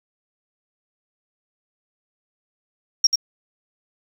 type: tone with echo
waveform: sine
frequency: 5588 Hz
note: F8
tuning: in tune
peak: -10 dBFS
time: 3.04-3.07 s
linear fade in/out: 5 ms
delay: 88 ms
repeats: 1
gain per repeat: -5 dB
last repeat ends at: 3.158 s
effects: 7-bit